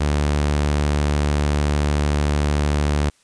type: tone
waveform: sawtooth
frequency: 73.42 Hz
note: D2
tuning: in tune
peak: -13 dBFS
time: 0-3.1 s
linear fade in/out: 10 ms
effects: white hiss -58 dBFS RMS until 3.23 s + resampled to 22050 Hz